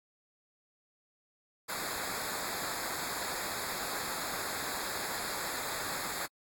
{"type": "noise with comb filter", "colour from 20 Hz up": "pink", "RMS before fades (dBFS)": -37, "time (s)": [1.68, 6.27], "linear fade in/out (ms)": 20, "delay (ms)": 0.34, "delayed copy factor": -0.9, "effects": ["AAC 64 kbps"]}